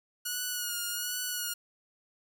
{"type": "tone with vibrato", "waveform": "5% pulse", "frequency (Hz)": 1450, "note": "F#6", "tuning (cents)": -35, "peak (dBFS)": -21, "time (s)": [0.25, 1.54], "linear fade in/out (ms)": 10, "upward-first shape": "sine", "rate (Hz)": 1.3, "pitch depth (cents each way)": 38, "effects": []}